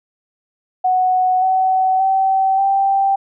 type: tone with pitch steps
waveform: sine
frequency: 740 / 754.2 / 768.8 / 783.5 Hz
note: F#5 / F#5 / G5 / G5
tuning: 0 / +33 / -34 / -1 cents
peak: -12 dBFS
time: 0.84-3.16 s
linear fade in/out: 10 ms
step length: 580 ms
effects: none